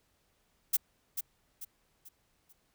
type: noise with echo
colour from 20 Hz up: violet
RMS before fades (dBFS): -26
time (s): 0.73-0.77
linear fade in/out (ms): 10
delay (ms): 440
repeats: 4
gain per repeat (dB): -8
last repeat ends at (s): 2.53
effects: pink hiss -73 dBFS RMS until 2.74 s